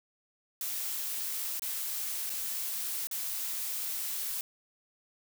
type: noise with dropouts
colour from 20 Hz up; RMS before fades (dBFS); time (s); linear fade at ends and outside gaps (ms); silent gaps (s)
blue; -35; 0.61-4.41; 1; 1.595-1.62 / 2.296-2.301 / 3.071-3.112
effects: none